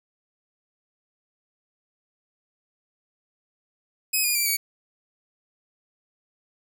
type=tone with pitch steps; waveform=5% pulse; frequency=2535 / 2440 / 2349 / 2261 Hz; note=D#7 / D#7 / D7 / C#7; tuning=+32 / -34 / 0 / +34 cents; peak=-12 dBFS; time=4.13-4.57 s; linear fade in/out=10 ms; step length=110 ms; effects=none